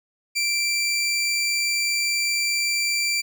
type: tone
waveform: 20% pulse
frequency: 2349 Hz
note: D7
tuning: in tune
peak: -16 dBFS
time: 0.35-3.22 s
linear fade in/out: 20 ms
effects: none